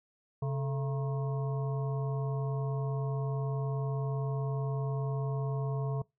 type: harmonic tone with a mistuned harmonic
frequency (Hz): 135.2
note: C#3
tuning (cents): -43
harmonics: 1 / 3 / 5 / 7 / 8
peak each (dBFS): -30 / -40 / -44 / -47 / -48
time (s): 0.42-6.02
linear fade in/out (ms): 5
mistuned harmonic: 3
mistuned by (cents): +120
effects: noise-tail reverb RT60 0.2 s tail -23 dB re dry